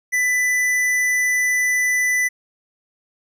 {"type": "tone with tanh clipping", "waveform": "sine", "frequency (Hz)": 1992, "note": "B6", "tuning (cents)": 14, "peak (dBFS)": -18, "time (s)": [0.12, 2.29], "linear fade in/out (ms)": 20, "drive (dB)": 15, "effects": []}